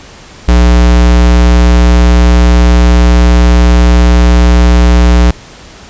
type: tone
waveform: square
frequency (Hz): 60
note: B1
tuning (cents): -49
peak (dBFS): -3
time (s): 0.48-5.31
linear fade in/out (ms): 5
effects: pink hiss -33 dBFS RMS until 5.89 s + resampled to 16000 Hz